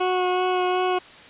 20% pulse tone with vibrato, 365.6 Hz, F#4, 21 cents flat, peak -15 dBFS, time 0-0.99 s, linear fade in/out 10 ms, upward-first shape sine, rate 2.7 Hz, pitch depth 11 cents each way, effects white hiss -45 dBFS RMS until 1.29 s + resampled to 8000 Hz

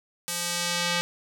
square tone with band-pass filter sweep, 174 Hz, F3, 6 cents flat, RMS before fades -28 dBFS, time 0.28-1.01 s, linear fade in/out 0 ms, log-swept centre 9800 to 3400 Hz, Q 0.78, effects none

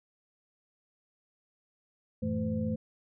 sine tone cluster, 90.5 / 110.3 / 163.8 / 219.9 / 511 Hz, F#2 / A2 / E3 / A3 / C5, -38 / +5 / -11 / -1 / -41 cents, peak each -37 / -38 / -38 / -31 / -38 dBFS, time 2.22-2.76 s, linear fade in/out 10 ms, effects none

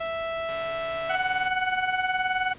sawtooth tone, 659.3 Hz, E5, in tune, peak -24 dBFS, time 0-1.16 s, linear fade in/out 10 ms
click train, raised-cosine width 0.3 ms, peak -26 dBFS, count 144, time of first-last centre 0.49-1.476 s, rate 145 Hz
20% pulse tone with tremolo, 743 Hz, F#5, 7 cents sharp, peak -16 dBFS, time 1.09-2.54 s, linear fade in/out 20 ms, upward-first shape sine, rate 19 Hz, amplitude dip 60%
effects pink hiss -48 dBFS RMS until 2.58 s + resampled to 8000 Hz

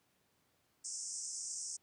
white band-pass noise, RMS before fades -43 dBFS, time 0.84-1.77 s, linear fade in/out 10 ms, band 5300 to 8700 Hz, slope 96 dB/octave, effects pink hiss -75 dBFS RMS until 1.82 s + high-pass 100 Hz 12 dB/octave

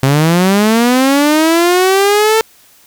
sawtooth linear sweep, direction up, 130.81 to 448.5 Hz, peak -4 dBFS, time 0.03-2.41 s, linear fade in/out 0 ms, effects white hiss -46 dBFS RMS until 2.86 s

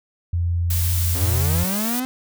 sine tone, 86.1 Hz, F2, 24 cents flat, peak -18 dBFS, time 0.33-1.64 s, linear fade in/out 5 ms
blue noise, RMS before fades -26 dBFS, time 0.7-2 s, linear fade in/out 5 ms
45% pulse linear sweep, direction up, 83.8 to 261.6 Hz, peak -23 dBFS, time 1.15-2.05 s, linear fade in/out 0 ms
effects none

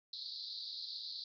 pink band-pass noise, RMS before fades -45 dBFS, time 0.13-1.24 s, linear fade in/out 2 ms, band 3800 to 4800 Hz, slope 96 dB/octave, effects none

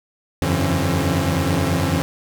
sawtooth tone cluster, 86 / 95.2 / 143.9 / 167.1 / 268.4 Hz, F2 / F#2 / D3 / E3 / C4, -26 / +50 / -35 / +24 / +44 cents, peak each -20 dBFS, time 0.42-2.02 s, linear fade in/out 0 ms, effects none

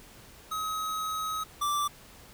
square tone pair in turn, 1272 / 1170.4 Hz, D#6 / D6, +38 / -6 cents, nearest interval minor second, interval 144 cents, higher first, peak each -31 / -27 dBFS, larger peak second, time 0.51-1.44 / 1.61-1.88 s, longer first, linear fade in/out 10 ms, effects pink hiss -52 dBFS RMS until 2.33 s

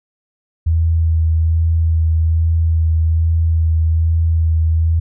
sine tone with vibrato, 81.3 Hz, E2, 23 cents flat, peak -11 dBFS, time 0.66-5 s, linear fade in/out 10 ms, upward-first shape sine, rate 1.2 Hz, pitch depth 16 cents each way, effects none

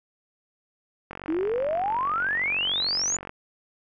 click train, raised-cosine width 0.5 ms, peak -21 dBFS, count 103, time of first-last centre 1.11-3.294 s, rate 46.7 Hz
sine exponential sweep, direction up, 303.8 to 7100 Hz, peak -23 dBFS, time 1.28-3.17 s, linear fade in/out 10 ms
effects none

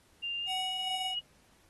sine tone with pitch glide, 2794 to 2899 Hz, F7 to F#7, 0 to -36 cents, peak -33 dBFS, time 0.22-1.21 s, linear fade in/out 20 ms, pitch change +64 cents, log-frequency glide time 0.39-0.59 s
square tone with tremolo, 750 Hz, F#5, 23 cents sharp, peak -35 dBFS, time 0.46-1.16 s, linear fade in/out 50 ms, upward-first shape sine, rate 2.4 Hz, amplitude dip 55%
effects pink hiss -65 dBFS RMS until 1.69 s + AAC 32 kbps

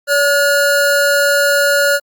square tone pair together, 570 / 1436.3 Hz, C#5 / F6, +48 / +48 cents, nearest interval octave + major third, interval 1600 cents, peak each -14 dBFS, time 0.07-2 s, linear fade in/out 50 ms, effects Opus 48 kbps

